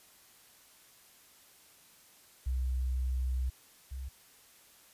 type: tone pair in turn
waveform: sine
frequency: 63.8 / 65.78 Hz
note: C2 / C2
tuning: -43 / +10 cents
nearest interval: minor second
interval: 53 cents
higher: second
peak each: -29 / -37 dBFS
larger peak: first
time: 2.46-3.5 / 3.91-4.09 s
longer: first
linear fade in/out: 10 ms
effects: white hiss -60 dBFS RMS until 4.93 s + resampled to 32000 Hz